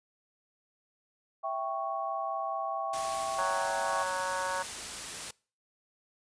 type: chord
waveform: sine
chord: C# diminished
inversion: first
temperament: equal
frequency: 659.3 / 784 / 1108.7 Hz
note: E5 / G5 / C#6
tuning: 0 / 0 / 0 cents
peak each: -35 dBFS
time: 1.43-4.04 s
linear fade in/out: 20 ms
type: noise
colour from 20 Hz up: white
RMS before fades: -39 dBFS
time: 2.93-5.31 s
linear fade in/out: 5 ms
type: harmonic tone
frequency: 185 Hz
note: F#3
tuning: in tune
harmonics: 3 / 4 / 5 / 6 / 7 / 8 / 9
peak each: -37 / -44 / -35 / -37 / -46 / -39 / -41 dBFS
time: 3.38-4.63 s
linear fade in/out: 10 ms
effects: noise-tail reverb RT60 0.4 s tail -24 dB re dry + resampled to 22050 Hz